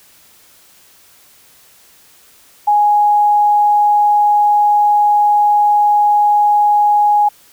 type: tone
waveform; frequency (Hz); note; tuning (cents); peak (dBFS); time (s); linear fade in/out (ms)
sine; 830.6; G#5; 0; -8; 2.67-7.29; 10
effects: white hiss -47 dBFS RMS until 7.52 s